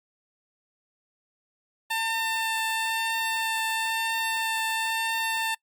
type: tone with vibrato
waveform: 15% pulse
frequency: 897 Hz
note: A5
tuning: 33 cents sharp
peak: -19 dBFS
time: 1.9-5.55 s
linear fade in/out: 10 ms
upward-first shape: triangle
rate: 1 Hz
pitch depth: 12 cents each way
effects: noise-tail reverb RT60 0.1 s tail -25 dB re dry + Opus 48 kbps